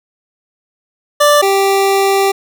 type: tone pair in turn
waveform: 25% pulse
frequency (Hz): 587.3 / 392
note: D5 / G4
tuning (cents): 0 / 0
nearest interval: perfect fifth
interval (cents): 700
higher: first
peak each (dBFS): -3 / -6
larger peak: first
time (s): 1.2-1.42 / 1.42-2.32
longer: second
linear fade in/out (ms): 10
effects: none